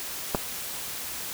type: clicks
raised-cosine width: 1 ms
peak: -9 / -17 dBFS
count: 2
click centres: 0.348 / 0.353 s
effects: white hiss -35 dBFS RMS until 1.33 s